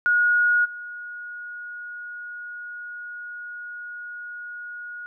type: tone with level steps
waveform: sine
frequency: 1446 Hz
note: F#6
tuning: 40 cents flat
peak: -16 / -33 dBFS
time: 0.06-5.06 s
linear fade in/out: 0 ms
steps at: 0.64 s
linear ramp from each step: 20 ms
effects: none